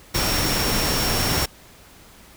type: tone in noise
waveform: sine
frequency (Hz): 5500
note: F8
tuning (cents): -27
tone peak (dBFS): -27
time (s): 0.14-1.46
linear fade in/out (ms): 10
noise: pink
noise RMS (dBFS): -22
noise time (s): 0.14-1.46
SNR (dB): -8
effects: pink hiss -48 dBFS RMS until 2.36 s